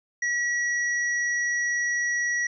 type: tone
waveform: square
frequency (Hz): 1926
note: B6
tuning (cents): -44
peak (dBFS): -24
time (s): 0.22-2.47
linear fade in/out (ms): 5
effects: resampled to 16000 Hz